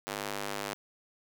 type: tone with high-pass filter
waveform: square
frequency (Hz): 50.7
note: G#1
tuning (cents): -41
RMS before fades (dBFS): -37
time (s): 0.07-0.74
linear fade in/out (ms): 0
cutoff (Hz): 420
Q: 0.55
effects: none